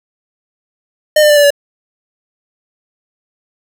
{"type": "tone with pitch steps", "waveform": "square", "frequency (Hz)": [609, 599.6, 590.3, 581.2, 572.2], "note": ["D#5", "D5", "D5", "D5", "D5"], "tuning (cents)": [-37, 36, 9, -18, -45], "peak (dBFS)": -6, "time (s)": [1.16, 1.505], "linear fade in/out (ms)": 5, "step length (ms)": 69, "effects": []}